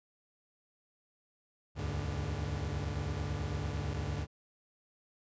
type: tone cluster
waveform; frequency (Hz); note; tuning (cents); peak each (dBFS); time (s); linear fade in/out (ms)
45% pulse; 70.7 / 79.6 / 100.1 / 145.1; C#2 / D#2 / G2 / D3; +35 / +40 / +37 / -21; -40 / -40 / -39 / -39; 1.75-4.27; 50
effects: resampled to 16000 Hz